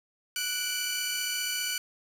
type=tone cluster; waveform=15% pulse; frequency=1478 / 2329 / 2991 Hz; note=F#6 / D7 / F#7; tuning=-2 / -15 / +18 cents; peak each=-27 dBFS; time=0.36-1.78 s; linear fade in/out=2 ms; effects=8-bit